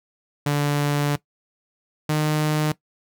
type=tone pair in turn; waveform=sawtooth; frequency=145.3 / 152.62 Hz; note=D3 / D#3; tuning=-18 / -33 cents; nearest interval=minor second; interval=85 cents; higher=second; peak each=-15 dBFS; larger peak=neither; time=0.46-1.16 / 2.09-2.72 s; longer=first; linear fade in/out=5 ms; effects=noise-tail reverb RT60 0.1 s tail -18 dB re dry